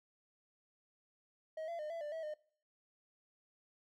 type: tone with pitch steps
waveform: triangle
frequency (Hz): 633 / 678 / 607 / 668 / 593 / 647 / 608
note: D#5 / E5 / D#5 / E5 / D5 / E5 / D#5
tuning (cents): +30 / +49 / -43 / +23 / +17 / -32 / -40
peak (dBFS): -38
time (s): 1.57-2.34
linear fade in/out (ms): 5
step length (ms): 110
effects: noise-tail reverb RT60 0.5 s tail -21 dB re dry